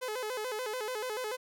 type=tone with vibrato; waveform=sawtooth; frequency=466.2 Hz; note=A#4; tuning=in tune; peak=-30 dBFS; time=0.01-1.37 s; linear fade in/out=20 ms; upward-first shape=square; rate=6.9 Hz; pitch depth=150 cents each way; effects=none